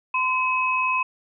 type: tone pair together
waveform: sine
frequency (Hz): 1024 / 2557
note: C6 / D#7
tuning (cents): -38 / +47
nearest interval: octave + major third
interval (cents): 1585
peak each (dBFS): -22 / -23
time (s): 0.14-1.03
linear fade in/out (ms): 5
effects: none